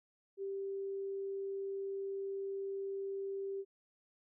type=tone; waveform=sine; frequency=392 Hz; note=G4; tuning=in tune; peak=-37 dBFS; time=0.37-3.65 s; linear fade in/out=50 ms; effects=none